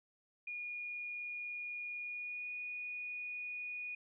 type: tone with pitch glide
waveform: sine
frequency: 2439 to 2462 Hz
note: D#7 to D#7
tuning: -35 to -19 cents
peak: -40 dBFS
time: 0.47-3.95 s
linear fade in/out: 5 ms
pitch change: +16 cents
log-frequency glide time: 2.01-2.5 s
effects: none